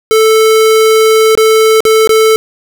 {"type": "tone with dropouts", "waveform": "square", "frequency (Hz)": 440, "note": "A4", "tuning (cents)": 0, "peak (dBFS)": -5, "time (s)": [0.11, 2.36], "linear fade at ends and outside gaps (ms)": 0, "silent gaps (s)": [[1.352, 1.375], [1.805, 1.852], [2.074, 2.093]], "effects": []}